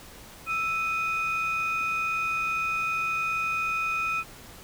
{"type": "tone pair together", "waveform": "sine", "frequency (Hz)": [1319.4, 2489], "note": ["E6", "D#7"], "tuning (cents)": [1, 0], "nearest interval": "major seventh", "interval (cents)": 1099, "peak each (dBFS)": [-27, -26], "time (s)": [0.46, 4.24], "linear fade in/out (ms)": 50, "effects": ["tanh soft clip ceiling -21 dBFS", "pink hiss -47 dBFS RMS until 4.63 s"]}